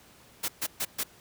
white noise bursts, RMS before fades -30 dBFS, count 4, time 0.43-1.036 s, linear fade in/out 10 ms, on 54 ms, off 130 ms, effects pink hiss -56 dBFS RMS until 1.2 s + high-pass 60 Hz 12 dB/octave

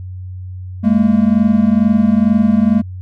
triangle tone pair together, 205.2 / 227.4 Hz, G#3 / A#3, -21 / -43 cents, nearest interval major second, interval 178 cents, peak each -10 dBFS, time 0.83-2.82 s, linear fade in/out 20 ms, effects added 92 Hz sine -25 dBFS peak until 3.01 s

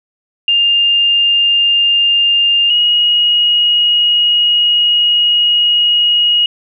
sine tone pair in turn, 2806 / 2887 Hz, F7 / F#7, +8 / -43 cents, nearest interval unison, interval 49 cents, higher second, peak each -8 dBFS, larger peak neither, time 0.48-2.7 / 2.7-6.46 s, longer second, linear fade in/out 2 ms, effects none

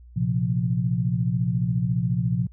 sine chord, Bb suspended second, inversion none, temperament equal, 116.54 / 130.81 / 174.61 Hz, Bb2 / C3 / F3, 0 / 0 / 0 cents, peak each -25 dBFS, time 0.16-2.47 s, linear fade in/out 10 ms, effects added 60 Hz sine -44 dBFS peak until 2.52 s

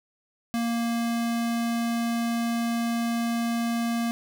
square tone, 233.1 Hz, A#3, in tune, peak -25 dBFS, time 0.54-4.11 s, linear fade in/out 0 ms, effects none

